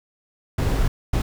brown noise bursts at uneven times, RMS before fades -20 dBFS, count 2, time 0.58-0.88 / 1.13-1.22 s, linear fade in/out 5 ms, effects none

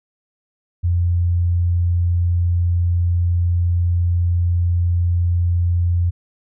sine tone, 87.1 Hz, F2, 4 cents flat, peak -14 dBFS, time 0.83-6.11 s, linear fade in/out 20 ms, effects none

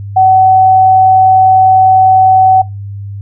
sine tone, 755 Hz, F#5, 35 cents sharp, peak -3 dBFS, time 0.16-2.62 s, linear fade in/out 10 ms, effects noise-tail reverb RT60 0.2 s tail -20 dB re dry + added 100 Hz sine -20 dBFS peak until 3.21 s

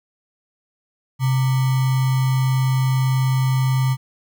sine tone with sample-and-hold, 130.81 Hz, C3, in tune, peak -15 dBFS, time 1.19-3.97 s, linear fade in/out 50 ms, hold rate 1050 Hz, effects none

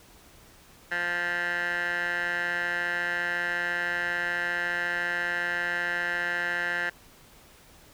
15% pulse tone with band-pass filter, 174.61 Hz, F3, in tune, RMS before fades -29 dBFS, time 0.91-6.9 s, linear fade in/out 10 ms, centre 1700 Hz, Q 4, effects pink hiss -54 dBFS RMS until 7.93 s

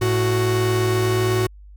45% pulse tone pair together, 109.56 / 370 Hz, A2 / F#4, -7 / 0 cents, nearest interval octave + major sixth, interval 2107 cents, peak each -20 / -20 dBFS, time 0.01-1.47 s, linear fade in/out 10 ms, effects added 50 Hz sine -40 dBFS peak until 1.76 s

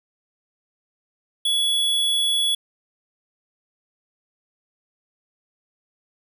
square tone, 3385 Hz, G#7, 32 cents sharp, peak -19 dBFS, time 1.45-2.55 s, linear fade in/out 5 ms, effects none

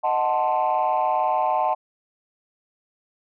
sine chord, D# diminished seventh, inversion none, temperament equal, 622.3 / 740 / 880 / 1046.5 Hz, D#5 / F#5 / A5 / C6, 0 / 0 / 0 / 0 cents, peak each -25 / -22 / -22 / -26 dBFS, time 0.03-1.75 s, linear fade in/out 20 ms, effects tanh soft clip ceiling -13 dBFS

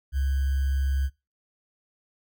sine tone with sample-and-hold, 67.9 Hz, C#2, 35 cents flat, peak -22 dBFS, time 0.12-1.1 s, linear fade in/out 50 ms, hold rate 1575 Hz, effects noise-tail reverb RT60 0.3 s tail -24 dB re dry

